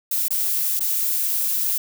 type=noise with dropouts; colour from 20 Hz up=violet; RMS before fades=-22 dBFS; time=0.11-1.78 s; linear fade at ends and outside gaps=5 ms; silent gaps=0.283-0.306 / 0.795-0.805 s; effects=none